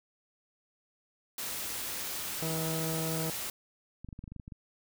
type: noise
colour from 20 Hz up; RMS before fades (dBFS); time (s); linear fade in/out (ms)
white; -37; 1.38-3.5; 2
type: harmonic tone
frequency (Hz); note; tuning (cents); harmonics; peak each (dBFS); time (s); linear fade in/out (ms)
160.8; E3; -43; 1 / 2 / 3 / 4 / 5 / 6 / 8 / 9; -34 / -40 / -39 / -42 / -48 / -50 / -49 / -57; 2.42-3.3; 2
type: clicks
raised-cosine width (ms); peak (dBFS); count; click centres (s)
5; -31; 11; 4.046 / 4.088 / 4.128 / 4.191 / 4.24 / 4.278 / 4.32 / 4.363 / 4.398 / 4.479 / 4.522
effects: none